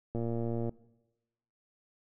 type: click train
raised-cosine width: 2 ms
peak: -22 dBFS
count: 64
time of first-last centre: 0.15-0.693 s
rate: 116 Hz
effects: noise-tail reverb RT60 1.0 s tail -21 dB re dry